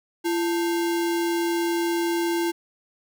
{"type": "tone with sample-and-hold", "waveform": "sine", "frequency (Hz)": 339.6, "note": "F4", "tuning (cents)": -48, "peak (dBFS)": -21, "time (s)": [0.24, 2.52], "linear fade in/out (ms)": 20, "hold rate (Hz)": 1225, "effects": []}